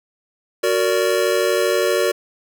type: chord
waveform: square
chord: Gb augmented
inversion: none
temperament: just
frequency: 370 / 462.5 / 578.1 Hz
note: Gb4 / Bb4 / D5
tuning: 0 / -14 / -27 cents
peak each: -21 dBFS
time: 0.63-2.12 s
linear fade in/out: 10 ms
effects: none